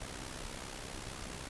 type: noise with amplitude modulation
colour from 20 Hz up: pink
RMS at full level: -41 dBFS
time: 0-1.49 s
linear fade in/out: 10 ms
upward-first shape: sine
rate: 64.7 Hz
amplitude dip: 65%
effects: resampled to 24000 Hz